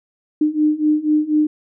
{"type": "beating tone pair", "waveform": "sine", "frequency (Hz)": [301.6, 305.7], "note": ["D4", "D#4"], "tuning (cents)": [46, -30], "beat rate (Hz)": 4.1, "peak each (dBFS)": [-18, -16], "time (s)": [0.41, 1.47], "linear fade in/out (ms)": 5, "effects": []}